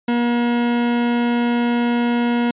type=tone; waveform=40% pulse; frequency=238.8 Hz; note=A#3; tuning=42 cents sharp; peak=-15 dBFS; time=0.08-2.51 s; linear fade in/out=5 ms; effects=resampled to 8000 Hz